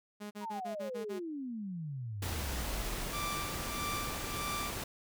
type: tone bursts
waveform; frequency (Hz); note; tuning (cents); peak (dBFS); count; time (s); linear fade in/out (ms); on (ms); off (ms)
sawtooth; 207.7; G#3; 0; -37; 7; 0.2-1.198; 20; 110; 38
type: exponential sweep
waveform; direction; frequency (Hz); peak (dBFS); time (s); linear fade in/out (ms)
sine; down; 987.8 to 30.87; -37; 0.4-3.11; 50
type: noise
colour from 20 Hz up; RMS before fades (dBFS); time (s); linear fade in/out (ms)
pink; -39; 2.22-4.84; 5
type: tone with tremolo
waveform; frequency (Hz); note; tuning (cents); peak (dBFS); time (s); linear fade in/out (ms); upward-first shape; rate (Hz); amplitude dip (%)
sawtooth; 1174.7; D6; 0; -32; 3.12-4.71; 20; sine; 1.6; 75
effects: none